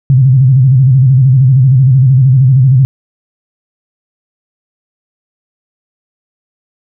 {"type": "tone with vibrato", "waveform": "sine", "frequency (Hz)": 130.81, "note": "C3", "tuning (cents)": 0, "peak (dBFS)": -3, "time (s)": [0.1, 2.85], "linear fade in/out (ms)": 0, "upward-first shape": "square", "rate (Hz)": 13, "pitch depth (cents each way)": 88, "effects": []}